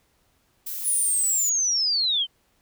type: noise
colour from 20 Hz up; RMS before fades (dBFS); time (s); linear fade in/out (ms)
violet; -32; 0.66-1.5; 10
type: linear sweep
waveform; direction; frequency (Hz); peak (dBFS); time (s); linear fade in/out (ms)
sine; down; 10040 to 3012; -20; 0.83-2.27; 50
effects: pink hiss -66 dBFS RMS until 2.61 s